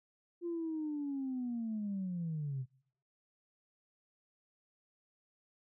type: linear sweep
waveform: sine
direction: down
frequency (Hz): 349.2 to 125.8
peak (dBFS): -34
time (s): 0.41-2.66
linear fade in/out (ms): 50
effects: noise-tail reverb RT60 0.7 s tail -26 dB re dry + tanh soft clip ceiling -31 dBFS